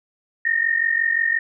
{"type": "tone pair together", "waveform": "sine", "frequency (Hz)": [1819, 1864.7], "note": ["A#6", "A#6"], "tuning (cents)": [-43, 0], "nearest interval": "unison", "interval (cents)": 43, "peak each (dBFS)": -20, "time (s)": [0.45, 1.39], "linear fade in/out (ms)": 5, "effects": []}